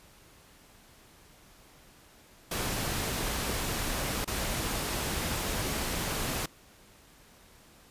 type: noise with dropouts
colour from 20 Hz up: pink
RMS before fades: -32 dBFS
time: 2.51-6.46 s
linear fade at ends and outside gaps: 5 ms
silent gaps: 4.246-4.275 s
effects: pink hiss -57 dBFS RMS until 7.9 s + resampled to 32000 Hz